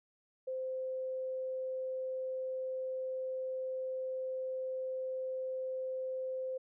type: tone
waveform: sine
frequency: 519 Hz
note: C5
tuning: 14 cents flat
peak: -35 dBFS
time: 0.47-6.58 s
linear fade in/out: 10 ms
effects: none